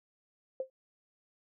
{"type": "tone with exponential decay", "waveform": "sine", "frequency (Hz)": 524, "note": "C5", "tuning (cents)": 2, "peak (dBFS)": -28, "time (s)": [0.6, 0.7], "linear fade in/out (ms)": 2, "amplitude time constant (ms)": 20, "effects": []}